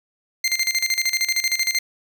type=tone with tremolo; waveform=20% pulse; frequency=2093 Hz; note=C7; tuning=in tune; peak=-12 dBFS; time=0.44-1.79 s; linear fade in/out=5 ms; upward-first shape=square; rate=13 Hz; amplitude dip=75%; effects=none